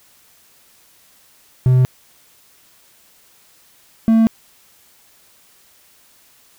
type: tone pair in turn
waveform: triangle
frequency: 127.7 / 224.4 Hz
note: C3 / A3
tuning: -42 / +34 cents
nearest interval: minor seventh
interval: 976 cents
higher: second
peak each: -7 / -7 dBFS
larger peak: neither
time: 1.66-1.85 / 4.08-4.27 s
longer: neither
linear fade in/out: 0 ms
effects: white hiss -52 dBFS RMS until 6.58 s